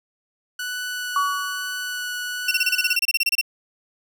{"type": "tone with vibrato", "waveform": "sawtooth", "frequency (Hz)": 1480, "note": "F#6", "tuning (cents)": 0, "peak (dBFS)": -23, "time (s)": [0.59, 2.96], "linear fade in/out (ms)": 5, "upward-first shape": "sine", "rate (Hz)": 1.1, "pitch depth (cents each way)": 8}
{"type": "tone with exponential decay", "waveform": "sine", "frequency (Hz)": 1133, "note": "C#6", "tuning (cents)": 37, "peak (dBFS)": -16, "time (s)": [1.16, 2.04], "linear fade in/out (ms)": 2, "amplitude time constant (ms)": 190}
{"type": "tone bursts", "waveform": "30% pulse", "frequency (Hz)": 2724, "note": "F7", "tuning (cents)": -44, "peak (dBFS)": -14, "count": 16, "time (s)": [2.48, 3.413], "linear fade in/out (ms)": 5, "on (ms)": 33, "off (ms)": 27}
{"effects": []}